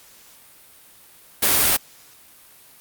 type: noise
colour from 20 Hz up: white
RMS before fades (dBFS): -17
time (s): 1.42-1.77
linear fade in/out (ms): 10
effects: white hiss -49 dBFS RMS until 2.8 s + Opus 48 kbps